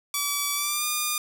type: tone with pitch glide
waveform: 5% pulse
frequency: 1148 to 1210 Hz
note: D6 to D#6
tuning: -40 to -49 cents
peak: -13 dBFS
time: 0.14-1.18 s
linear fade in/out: 2 ms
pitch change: +91 cents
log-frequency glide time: 0.54-0.86 s
effects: none